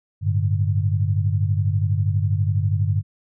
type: chord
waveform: sine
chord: G suspended second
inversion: none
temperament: just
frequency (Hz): 98 / 110.25 / 147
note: G2 / A2 / D3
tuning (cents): 0 / +4 / +2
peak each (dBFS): -19 / -24 / -25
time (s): 0.21-3.03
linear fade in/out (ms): 50
effects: none